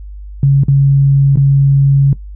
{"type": "tone with dropouts", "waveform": "sine", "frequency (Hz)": 138.59, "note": "C#3", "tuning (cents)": 0, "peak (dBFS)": -5, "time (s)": [0.43, 2.13], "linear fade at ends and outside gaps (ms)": 2, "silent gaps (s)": [[0.636, 0.683], [1.358, 1.372]], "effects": ["noise-tail reverb RT60 0.1 s tail -18 dB re dry", "added 50 Hz sine -26 dBFS peak until 2.35 s"]}